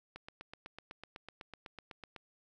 click train, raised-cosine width 0.3 ms, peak -30 dBFS, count 17, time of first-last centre 0.16-2.163 s, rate 7.99 Hz, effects none

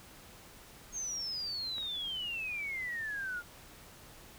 sine exponential sweep, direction down, 6550 to 1396.9 Hz, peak -35 dBFS, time 0.92-3.43 s, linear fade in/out 50 ms
clicks, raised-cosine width 0.5 ms, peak -32 / -39 dBFS, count 2, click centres 1.782 / 1.828 s
effects pink hiss -54 dBFS RMS until 4.38 s

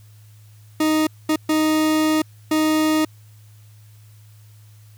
40% pulse tone bursts at uneven times, 311.1 Hz, D#4, in tune, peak -15 dBFS, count 4, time 0.8-1.07 / 1.29-1.36 / 1.49-2.22 / 2.51-3.05 s, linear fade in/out 5 ms, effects added 106 Hz sine -44 dBFS peak until 4.97 s + white hiss -57 dBFS RMS until 4.97 s

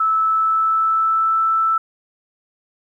sine tone with pitch glide, 1308 to 1322.4 Hz, E6 to E6, -14 to +5 cents, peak -14 dBFS, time 0-1.78 s, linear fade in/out 5 ms, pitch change +19 cents, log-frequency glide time 0.21-1.43 s, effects 9-bit

